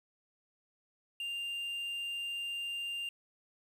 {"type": "tone with quantisation", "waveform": "triangle", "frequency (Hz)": 2794, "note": "F7", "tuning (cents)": 0, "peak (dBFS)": -34, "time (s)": [1.2, 3.09], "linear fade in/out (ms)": 2, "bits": 10, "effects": []}